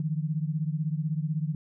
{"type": "beating tone pair", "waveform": "sine", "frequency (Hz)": [150.9, 166.9], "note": ["D3", "E3"], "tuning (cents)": [47, 22], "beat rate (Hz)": 16, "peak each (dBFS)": [-28, -31], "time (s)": [0, 1.55], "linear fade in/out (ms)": 2, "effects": []}